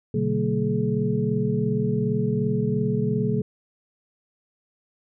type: tone cluster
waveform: sine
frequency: 122.3 / 145.1 / 188.5 / 225.9 / 424.4 Hz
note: B2 / D3 / F#3 / A3 / G#4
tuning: -16 / -21 / +32 / +46 / +38 cents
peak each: -27 dBFS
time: 0.14-3.42 s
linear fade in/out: 5 ms
effects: none